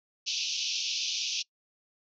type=band-pass noise; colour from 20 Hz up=white; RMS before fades=-32 dBFS; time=0.26-1.43 s; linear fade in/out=20 ms; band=2500 to 6200 Hz; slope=96 dB/octave; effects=noise-tail reverb RT60 0.1 s tail -24 dB re dry